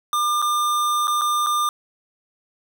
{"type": "tone with dropouts", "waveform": "square", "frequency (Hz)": 1200, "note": "D6", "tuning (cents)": 37, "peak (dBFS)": -19, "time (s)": [0.13, 1.69], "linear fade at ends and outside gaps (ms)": 1, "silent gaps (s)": [[0.418, 0.424], [1.072, 1.079], [1.212, 1.217], [1.463, 1.468]], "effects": []}